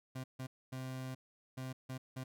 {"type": "tone bursts at uneven times", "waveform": "30% pulse", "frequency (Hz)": 130, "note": "C3", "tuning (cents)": -11, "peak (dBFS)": -38, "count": 6, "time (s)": [[0.15, 0.24], [0.39, 0.47], [0.72, 1.15], [1.57, 1.73], [1.89, 1.98], [2.16, 2.24]], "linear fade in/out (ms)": 10, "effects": []}